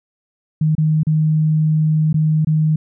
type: tone with dropouts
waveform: sine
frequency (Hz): 155.56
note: D#3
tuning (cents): 0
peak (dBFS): -12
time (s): 0.61-2.76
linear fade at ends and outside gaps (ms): 5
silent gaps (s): 0.752-0.78 / 1.033-1.068 / 2.129-2.142 / 2.448-2.47
effects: none